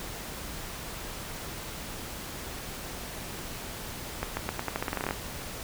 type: accelerating click train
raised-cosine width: 0.5 ms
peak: -14 dBFS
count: 15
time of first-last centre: 4.23-5.109 s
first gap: 140 ms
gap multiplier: 0.86
effects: pink hiss -39 dBFS RMS until 5.63 s